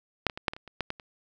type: clicks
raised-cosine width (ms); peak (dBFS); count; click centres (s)
0.3; -6 / -19 / -21 / -7 / -21 / -28 / -29 / -13 / -16 / -29; 10; 0.267 / 0.298 / 0.375 / 0.482 / 0.535 / 0.565 / 0.677 / 0.807 / 0.904 / 0.998
effects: none